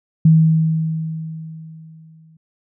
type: tone with exponential decay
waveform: sine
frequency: 160 Hz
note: D#3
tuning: 49 cents sharp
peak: -6 dBFS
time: 0.25-2.37 s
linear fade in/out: 5 ms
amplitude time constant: 460 ms
effects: none